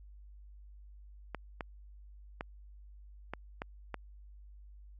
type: clicks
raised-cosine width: 0.5 ms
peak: -22 dBFS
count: 6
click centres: 1.347 / 1.608 / 2.409 / 3.336 / 3.619 / 3.943 s
effects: added 50 Hz sine -50 dBFS peak until 4.99 s + MP3 64 kbps